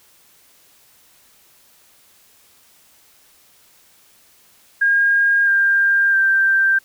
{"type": "tone with pitch steps", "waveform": "sine", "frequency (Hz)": [1621, 1596.8, 1573], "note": ["G#6", "G6", "G6"], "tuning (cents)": [-42, 32, 6], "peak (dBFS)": -12, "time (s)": [4.81, 6.79], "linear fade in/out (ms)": 10, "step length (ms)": 660, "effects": ["white hiss -53 dBFS RMS until 6.84 s"]}